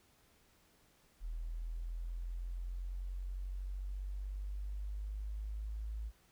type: exponential sweep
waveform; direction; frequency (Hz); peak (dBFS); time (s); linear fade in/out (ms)
sine; up; 40.4 to 54.4; -38; 1.2-6.12; 50
effects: pink hiss -69 dBFS RMS until 6.31 s